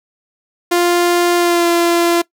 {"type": "tone with pitch glide", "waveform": "sawtooth", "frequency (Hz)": [349.3, 342.3], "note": ["F4", "F4"], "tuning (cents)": [0, -35], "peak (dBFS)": -7, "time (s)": [0.71, 2.22], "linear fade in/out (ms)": 10, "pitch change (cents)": -35, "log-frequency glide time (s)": [1.37, 1.67], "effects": ["noise-tail reverb RT60 0.1 s tail -21 dB re dry"]}